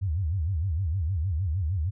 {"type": "tone with vibrato", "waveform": "sine", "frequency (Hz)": 86.3, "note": "F2", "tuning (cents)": -20, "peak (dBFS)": -24, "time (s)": [0.01, 1.91], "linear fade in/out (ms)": 20, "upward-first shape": "sine", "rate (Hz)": 6.5, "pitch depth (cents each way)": 260, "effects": []}